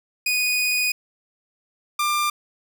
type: tone pair in turn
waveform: sawtooth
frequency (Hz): 2479 / 1192.4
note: D#7 / D6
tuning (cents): -7 / +26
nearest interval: octave + minor second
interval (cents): 1267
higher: first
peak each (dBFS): -16 / -16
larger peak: neither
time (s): 0.26-0.92 / 1.99-2.3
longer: first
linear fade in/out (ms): 5
effects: none